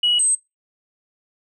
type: tone pair in turn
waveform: sine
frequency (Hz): 2918 / 8253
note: F#7 / C9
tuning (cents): -25 / -25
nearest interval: octave + tritone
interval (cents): 1800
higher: second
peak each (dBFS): -14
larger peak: neither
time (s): 0.03-0.19 / 0.19-0.35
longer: neither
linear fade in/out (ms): 5
effects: noise-tail reverb RT60 0.2 s tail -21 dB re dry + tanh soft clip ceiling -10 dBFS